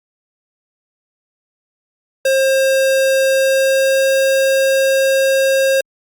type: tone with pitch glide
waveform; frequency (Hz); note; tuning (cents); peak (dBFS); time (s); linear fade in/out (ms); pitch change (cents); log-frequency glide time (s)
square; 534 to 537.1; C5 to C5; +35 to +45; -12; 2.25-5.81; 5; +10; 3.26-4.11
effects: Opus 48 kbps